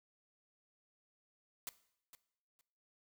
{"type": "noise with echo", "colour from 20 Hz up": "white", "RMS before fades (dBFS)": -43, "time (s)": [1.67, 1.69], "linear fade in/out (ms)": 0, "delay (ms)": 460, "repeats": 2, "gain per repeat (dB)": -14, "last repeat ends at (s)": 2.61, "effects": ["noise-tail reverb RT60 0.7 s tail -17 dB re dry"]}